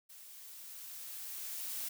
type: noise with level ramp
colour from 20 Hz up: blue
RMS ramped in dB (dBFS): -54 to -39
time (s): 0.09-1.89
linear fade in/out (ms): 10
effects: none